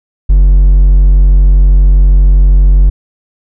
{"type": "tone with hard clipping", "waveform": "triangle", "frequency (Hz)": 46.25, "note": "F#1", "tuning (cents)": 0, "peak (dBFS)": -3, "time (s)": [0.29, 2.9], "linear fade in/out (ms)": 10, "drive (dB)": 6, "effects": []}